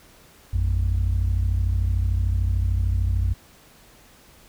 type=tone pair together; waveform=sine; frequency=56.82 / 90.2 Hz; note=A#1 / F#2; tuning=-44 / -44 cents; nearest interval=minor sixth; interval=800 cents; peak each=-20 dBFS; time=0.53-3.34 s; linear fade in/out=10 ms; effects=tanh soft clip ceiling -15 dBFS + pink hiss -52 dBFS RMS until 4.48 s